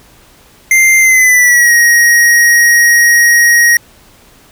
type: tone with pitch glide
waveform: square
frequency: 2093 to 1886.3 Hz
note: C7 to A#6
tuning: 0 to +20 cents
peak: -5 dBFS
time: 0.71-3.77 s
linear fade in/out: 2 ms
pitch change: -180 cents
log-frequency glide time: 0.99-1.73 s
effects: pink hiss -43 dBFS RMS until 4.51 s